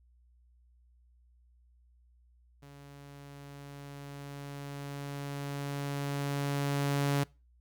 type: tone with level ramp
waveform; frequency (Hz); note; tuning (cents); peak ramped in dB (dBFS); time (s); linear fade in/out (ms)
sawtooth; 141.5; C#3; +36; -46 to -22; 2.62-7.24; 10
effects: noise-tail reverb RT60 0.3 s tail -24 dB re dry + added 60 Hz sine -61 dBFS peak until 7.6 s